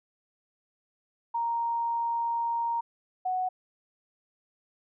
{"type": "tone pair in turn", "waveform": "sine", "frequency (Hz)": [932.3, 740], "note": ["A#5", "F#5"], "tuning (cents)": [0, 0], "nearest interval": "major third", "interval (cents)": 400, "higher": "first", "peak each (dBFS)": [-26, -26], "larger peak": "neither", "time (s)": [[1.34, 2.81], [3.25, 3.49]], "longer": "first", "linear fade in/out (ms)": 10, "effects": []}